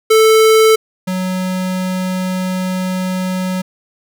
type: tone pair in turn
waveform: square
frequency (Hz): 440 / 185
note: A4 / F#3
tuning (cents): 0 / 0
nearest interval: octave + minor third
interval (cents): 1500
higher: first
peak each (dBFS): -7 / -17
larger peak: first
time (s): 0.1-0.76 / 1.07-3.62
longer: second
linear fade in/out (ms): 10
effects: none